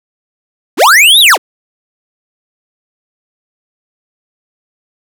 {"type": "linear two-way sweep", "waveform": "square", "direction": "up then down", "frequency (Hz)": [192.5, 3955, 192.5], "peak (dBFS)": -3, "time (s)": [0.77, 1.38], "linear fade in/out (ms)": 50, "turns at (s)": 1.2, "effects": []}